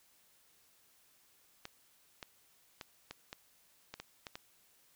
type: clicks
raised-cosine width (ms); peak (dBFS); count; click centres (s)
0.2; -26; 9; 1.654 / 2.228 / 2.812 / 3.11 / 3.329 / 3.94 / 4 / 4.268 / 4.355
effects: white hiss -68 dBFS RMS until 4.95 s